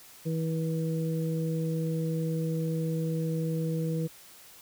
harmonic tone, 161.6 Hz, E3, 34 cents flat, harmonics 1 / 2 / 3, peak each -28 / -37 / -35 dBFS, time 0.25-4.08 s, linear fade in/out 20 ms, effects white hiss -52 dBFS RMS until 4.61 s

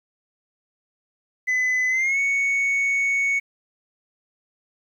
sine tone with pitch glide, 2013 to 2221 Hz, B6 to C#7, +33 to +3 cents, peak -16 dBFS, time 1.47-3.4 s, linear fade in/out 20 ms, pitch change +170 cents, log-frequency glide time 1.89-2.19 s, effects tanh soft clip ceiling -18 dBFS + 9-bit

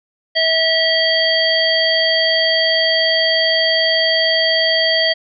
harmonic tone with a mistuned harmonic, 648 Hz, E5, 30 cents flat, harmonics 1 / 3 / 5 / 7, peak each -18 / -18 / -18 / -18 dBFS, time 0.35-5.14 s, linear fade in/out 20 ms, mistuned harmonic 7, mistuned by +20 cents, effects none

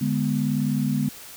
sine chord, G# diminished, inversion second, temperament equal, 146.83 / 207.7 / 246.9 Hz, D3 / G#3 / B3, 0 / 0 / 0 cents, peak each -25 dBFS, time 0.01-1.09 s, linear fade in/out 5 ms, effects white hiss -42 dBFS RMS until 1.36 s

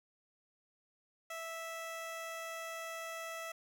15% pulse tone, 657 Hz, E5, 6 cents flat, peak -35 dBFS, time 1.3-3.52 s, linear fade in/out 5 ms, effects none

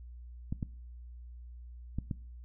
clicks, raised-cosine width 5 ms, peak -21 dBFS, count 4, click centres 0.525 / 0.628 / 1.986 / 2.112 s, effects noise-tail reverb RT60 0.5 s tail -21 dB re dry + added 60 Hz sine -45 dBFS peak until 2.44 s

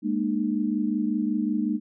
sine chord, Ab suspended second, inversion none, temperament equal with one note detuned, 207.7 / 233.1 / 303.5 Hz, Ab3 / Bb3 / Eb4, 0 / 0 / -43 cents, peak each -27 dBFS, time 0.02-1.8 s, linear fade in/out 50 ms, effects none

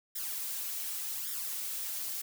blue noise with flanger, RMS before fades -37 dBFS, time 0.15-2.22 s, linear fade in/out 10 ms, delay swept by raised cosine 0.56 to 5.26 ms, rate 0.87 Hz, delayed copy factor +0.75, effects none

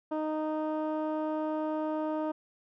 15% pulse tone with low-pass filter, 309.6 Hz, D#4, 9 cents flat, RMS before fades -32 dBFS, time 0.11-2.32 s, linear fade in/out 10 ms, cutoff 850 Hz, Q 0.76, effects none

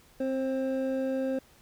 triangle tone pair together, 263.2 / 530.4 Hz, C4 / C5, +10 / +23 cents, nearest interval octave, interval 1213 cents, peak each -28 dBFS, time 0.2-1.39 s, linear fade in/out 5 ms, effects pink hiss -59 dBFS RMS until 1.61 s

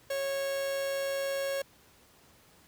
45% pulse tone with amplitude modulation, 550 Hz, C#5, 14 cents flat, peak -29 dBFS, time 0.1-1.62 s, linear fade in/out 5 ms, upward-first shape sine, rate 162 Hz, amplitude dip 25%, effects pink hiss -60 dBFS RMS until 2.67 s + high-pass 60 Hz 12 dB/octave

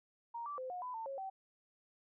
sine tone with pitch steps, 935 / 1163 / 515 / 722 / 1000 / 900 / 546 / 769 Hz, A#5 / D6 / C5 / F#5 / B5 / A5 / C#5 / G5, +5 / -17 / -28 / -43 / +21 / +39 / -26 / -33 cents, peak -40 dBFS, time 0.34-1.3 s, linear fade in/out 10 ms, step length 120 ms, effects none

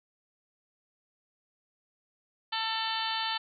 harmonic tone with a mistuned harmonic, 445.8 Hz, A4, 23 cents sharp, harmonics 2 / 3 / 4 / 5 / 6 / 7 / 8 / 9 / 10, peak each -34 / -39 / -38 / -46 / -42 / -36 / -38 / -40 / -40 dBFS, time 2.52-3.38 s, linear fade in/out 10 ms, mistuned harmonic 7, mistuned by -36 cents, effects none

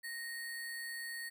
sine tone with sample-and-hold, 1864.7 Hz, A#6, in tune, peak -40 dBFS, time 0.03-1.3 s, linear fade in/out 20 ms, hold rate 6300 Hz, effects none

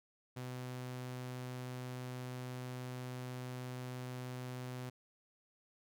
sawtooth tone, 126.2 Hz, B2, 38 cents sharp, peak -38 dBFS, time 0.36-4.9 s, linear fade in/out 10 ms, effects none

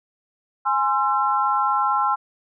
sine chord, Ab augmented, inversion none, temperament equal with one note detuned, 830.6 / 1046.5 / 1347.8 Hz, Ab5 / C6 / E6, 0 / 0 / +38 cents, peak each -22 dBFS, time 0.65-2.16 s, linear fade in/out 20 ms, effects none

